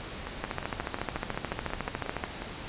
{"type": "two click trains", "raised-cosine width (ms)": 0.5, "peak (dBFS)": [-15, -21], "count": [26, 13], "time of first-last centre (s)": [[0.44, 2.239], [0.27, 2.421]], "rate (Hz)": [13.9, 5.58], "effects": ["pink hiss -40 dBFS RMS until 2.68 s", "resampled to 8000 Hz"]}